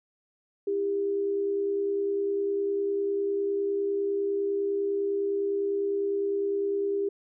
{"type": "tone pair together", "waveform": "sine", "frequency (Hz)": [329.6, 399.5], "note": ["E4", "G4"], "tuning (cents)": [0, 33], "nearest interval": "minor third", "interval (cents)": 333, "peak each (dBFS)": [-36, -25], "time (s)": [0.67, 7.09], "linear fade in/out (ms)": 5, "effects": []}